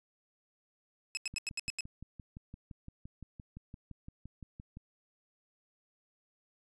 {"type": "tone bursts", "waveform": "20% pulse", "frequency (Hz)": 2580, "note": "E7", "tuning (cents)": -38, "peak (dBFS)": -29, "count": 7, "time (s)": [1.15, 1.807], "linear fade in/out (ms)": 0, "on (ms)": 21, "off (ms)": 85}
{"type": "click train", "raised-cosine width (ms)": 5, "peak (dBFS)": -34, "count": 21, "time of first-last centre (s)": [1.34, 4.771], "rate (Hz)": 5.83}
{"effects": ["resampled to 24000 Hz"]}